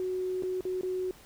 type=tone with dropouts; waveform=sine; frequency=369.6 Hz; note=F#4; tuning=2 cents flat; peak=-29 dBFS; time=0-1.11 s; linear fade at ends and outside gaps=1 ms; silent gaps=0.424-0.434 / 0.608-0.652 / 0.811-0.832 s; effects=pink hiss -55 dBFS RMS until 1.25 s